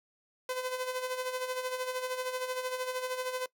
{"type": "tone with tremolo", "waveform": "sawtooth", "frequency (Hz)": 509, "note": "C5", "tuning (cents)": -48, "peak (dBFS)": -27, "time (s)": [0.49, 3.46], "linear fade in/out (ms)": 2, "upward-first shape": "sine", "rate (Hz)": 13, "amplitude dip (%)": 60, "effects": ["noise-tail reverb RT60 0.1 s tail -20 dB re dry"]}